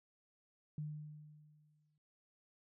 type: tone with exponential decay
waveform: sine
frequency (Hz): 151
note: D3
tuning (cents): +48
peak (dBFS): -38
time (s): 0.78-1.98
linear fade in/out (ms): 2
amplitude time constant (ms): 260
effects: none